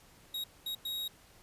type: tone bursts at uneven times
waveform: 45% pulse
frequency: 3791 Hz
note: A#7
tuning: 28 cents sharp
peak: -35 dBFS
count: 3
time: 0.34-0.44 / 0.66-0.75 / 0.85-1.08 s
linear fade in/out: 5 ms
effects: pink hiss -60 dBFS RMS until 1.42 s + resampled to 32000 Hz